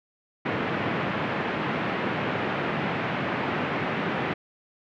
pink band-pass noise, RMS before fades -28 dBFS, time 0.45-4.34 s, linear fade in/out 10 ms, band 130 to 2600 Hz, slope 24 dB/octave, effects none

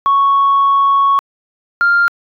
sine tone pair in turn, 1108.7 / 1396.9 Hz, C#6 / F6, 0 / 0 cents, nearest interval major third, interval 400 cents, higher second, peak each -7 dBFS, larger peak neither, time 0.06-1.19 / 1.81-2.08 s, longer first, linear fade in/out 0 ms, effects tanh soft clip ceiling -5 dBFS

